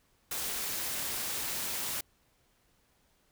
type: noise with amplitude modulation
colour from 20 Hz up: white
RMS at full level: -33 dBFS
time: 0.31-2.01 s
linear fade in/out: 5 ms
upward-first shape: sine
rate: 292 Hz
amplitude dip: 45%
effects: pink hiss -70 dBFS RMS until 3.31 s